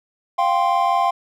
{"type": "chord", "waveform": "triangle", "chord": "F suspended second", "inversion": "none", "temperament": "equal", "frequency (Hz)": [698.5, 784, 1046.5], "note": ["F5", "G5", "C6"], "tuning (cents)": [0, 0, 0], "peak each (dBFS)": -18, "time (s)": [0.38, 1.11], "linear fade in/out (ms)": 10, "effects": []}